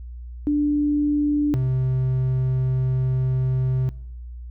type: tone pair in turn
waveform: sine / triangle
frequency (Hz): 293.7 / 129.33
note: D4 / C3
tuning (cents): 0 / -20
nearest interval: octave + major second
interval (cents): 1420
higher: first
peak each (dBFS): -17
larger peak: neither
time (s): 0.47-1.54 / 1.54-3.89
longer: second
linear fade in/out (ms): 0
effects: noise-tail reverb RT60 1.0 s tail -22 dB re dry + added 60 Hz sine -33 dBFS peak until 4.5 s